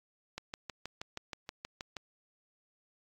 click train, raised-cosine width 0.2 ms, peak -22 dBFS, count 11, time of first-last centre 0.38-1.967 s, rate 6.3 Hz, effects AAC 64 kbps

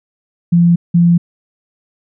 sine tone bursts at uneven times, 171.8 Hz, F3, 28 cents flat, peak -6 dBFS, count 2, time 0.52-0.76 / 0.94-1.18 s, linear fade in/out 10 ms, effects none

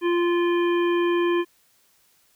harmonic tone, 347 Hz, F4, 11 cents flat, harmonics 1 / 3 / 5 / 7 / 9, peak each -19 / -29 / -33 / -36 / -38 dBFS, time 0.01-1.45 s, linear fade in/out 50 ms, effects white hiss -62 dBFS RMS until 2.35 s

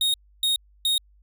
45% pulse tone bursts, 3729 Hz, A#7, in tune, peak -20 dBFS, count 3, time 0.01-0.98 s, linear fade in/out 2 ms, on 130 ms, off 290 ms, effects added 50 Hz sine -54 dBFS peak until 1.22 s

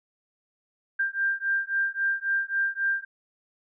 sine beating tone pair, 1586 / 1589.7 Hz, G6 / G6, +20 / +24 cents, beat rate 3.7 Hz, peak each -27 dBFS, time 0.99-3.05 s, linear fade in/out 10 ms, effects none

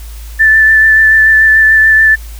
sine tone with vibrato, 1760 Hz, A6, in tune, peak -3 dBFS, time 0.39-2.16 s, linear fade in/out 20 ms, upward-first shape triangle, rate 6.9 Hz, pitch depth 19 cents each way, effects added 55 Hz sine -24 dBFS peak until 2.39 s + white hiss -37 dBFS RMS until 2.39 s

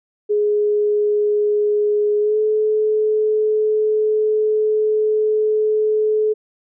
sine tone with pitch glide, 417.5 to 429.5 Hz, G#4 to A4, +9 to -42 cents, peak -14 dBFS, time 0.29-6.34 s, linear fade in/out 20 ms, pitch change +49 cents, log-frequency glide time 2.2-2.38 s, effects none

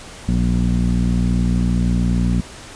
sawtooth tone with low-pass filter, 59.8 Hz, A#1, 45 cents sharp, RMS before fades -17 dBFS, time 0.28-2.41 s, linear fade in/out 5 ms, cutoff 210 Hz, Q 4.4, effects pink hiss -37 dBFS RMS until 2.75 s + resampled to 22050 Hz

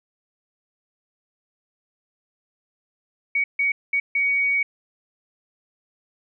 sine tone bursts at uneven times, 2247 Hz, C#7, 23 cents sharp, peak -18 dBFS, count 4, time 3.35-3.44 / 3.59-3.72 / 3.93-4 / 4.15-4.63 s, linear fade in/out 5 ms, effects none

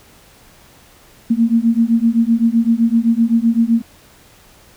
sine beating tone pair, 226.4 / 234.2 Hz, A3 / A#3, +50 / +8 cents, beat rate 7.8 Hz, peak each -14 dBFS, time 1.3-3.82 s, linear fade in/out 10 ms, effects pink hiss -47 dBFS RMS until 4.76 s

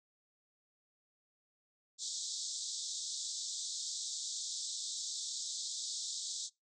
white band-pass noise, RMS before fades -41 dBFS, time 1.98-6.5 s, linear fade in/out 50 ms, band 3500 to 8000 Hz, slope 96 dB/octave, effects noise-tail reverb RT60 0.2 s tail -23 dB re dry

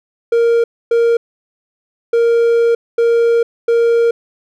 triangle tone bursts at uneven times, 466.2 Hz, A#4, in tune, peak -7 dBFS, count 5, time 0.32-0.64 / 0.91-1.17 / 2.13-2.75 / 2.98-3.43 / 3.68-4.11 s, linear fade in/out 5 ms, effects none

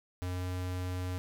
square tone with pitch glide, 90.4 to 90.98 Hz, F#2 to F#2, -40 to -29 cents, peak -34 dBFS, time 0.22-1.18 s, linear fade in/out 0 ms, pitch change +11 cents, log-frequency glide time 0.32-0.44 s, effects none

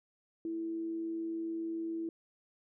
sine tone with amplitude modulation, 329.6 Hz, E4, in tune, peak -33 dBFS, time 0.45-2.09 s, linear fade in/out 2 ms, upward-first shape sine, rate 107 Hz, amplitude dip 25%, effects none

